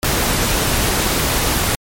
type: noise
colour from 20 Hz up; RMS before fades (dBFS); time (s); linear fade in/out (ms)
pink; -17; 0.03-1.75; 0
effects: MP3 64 kbps